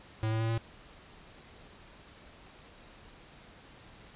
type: tone with pitch steps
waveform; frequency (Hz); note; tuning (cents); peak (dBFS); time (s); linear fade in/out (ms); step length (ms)
square; 110 / 111.34 / 112.7 / 114.08; A2 / A2 / A2 / A#2; 0 / +21 / +42 / -37; -29; 0.23-0.578; 0; 87
effects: pink hiss -54 dBFS RMS until 4.15 s + resampled to 8000 Hz